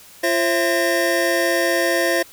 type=tone cluster; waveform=square; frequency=344.1 / 534 / 669 / 1831 Hz; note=F4 / C5 / E5 / A#6; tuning=-26 / +35 / +25 / -32 cents; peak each=-23 dBFS; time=0.23-2.23 s; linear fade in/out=10 ms; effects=white hiss -45 dBFS RMS until 2.32 s